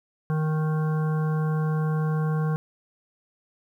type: harmonic tone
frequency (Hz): 155.56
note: D#3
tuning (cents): 0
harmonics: 1 / 3 / 5 / 7 / 9 / 10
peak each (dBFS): -22 / -34 / -39 / -38 / -43 / -44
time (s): 0.3-2.56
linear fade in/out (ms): 0
effects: 10-bit